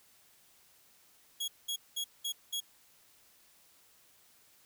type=tone bursts; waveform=sawtooth; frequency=3322 Hz; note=G#7; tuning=in tune; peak=-30 dBFS; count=5; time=1.4-2.605 s; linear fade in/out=10 ms; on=81 ms; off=200 ms; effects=white hiss -64 dBFS RMS until 4.65 s